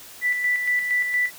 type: tone with tremolo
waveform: sine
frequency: 1975.5 Hz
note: B6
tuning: in tune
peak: -18 dBFS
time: 0.21-1.31 s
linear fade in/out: 50 ms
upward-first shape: square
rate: 4.3 Hz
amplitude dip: 45%
effects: white hiss -43 dBFS RMS until 1.38 s